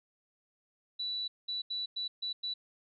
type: tone bursts at uneven times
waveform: sine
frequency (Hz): 3951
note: B7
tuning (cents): 0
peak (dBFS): -33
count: 6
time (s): 0.99-1.28 / 1.48-1.62 / 1.7-1.86 / 1.96-2.08 / 2.22-2.33 / 2.43-2.54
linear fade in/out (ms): 10
effects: none